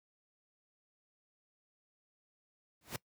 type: noise with exponential growth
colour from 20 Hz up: pink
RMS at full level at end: -35 dBFS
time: 2.81-2.96 s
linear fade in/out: 2 ms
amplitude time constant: 31 ms
effects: noise-tail reverb RT60 0.1 s tail -21 dB re dry + high-pass 80 Hz 12 dB/octave